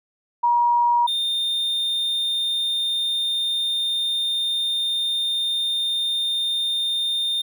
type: tone pair in turn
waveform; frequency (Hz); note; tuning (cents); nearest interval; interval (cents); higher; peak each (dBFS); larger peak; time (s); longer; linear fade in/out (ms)
sine / triangle; 954 / 3631; A#5 / A#7; +40 / -46; octave + major seventh; 2314; second; -15 / -19; first; 0.43-1.07 / 1.07-7.42; second; 10
effects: none